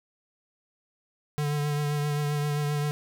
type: tone with vibrato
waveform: square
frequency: 147.1 Hz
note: D3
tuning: 3 cents sharp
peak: -26 dBFS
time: 1.38-2.91 s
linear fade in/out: 0 ms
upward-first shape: triangle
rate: 7.6 Hz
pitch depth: 28 cents each way
effects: none